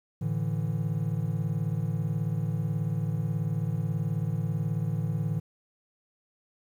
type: chord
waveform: triangle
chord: A suspended fourth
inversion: none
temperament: equal with one note detuned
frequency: 110 / 146.41 / 164.81 Hz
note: A2 / D3 / E3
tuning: 0 / -5 / 0 cents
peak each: -29 dBFS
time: 0.21-5.4 s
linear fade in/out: 10 ms
effects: 10-bit